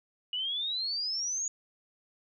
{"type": "exponential sweep", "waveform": "sine", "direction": "up", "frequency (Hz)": [2898, 6800], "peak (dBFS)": -30, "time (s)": [0.33, 1.48], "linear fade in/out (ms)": 2, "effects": []}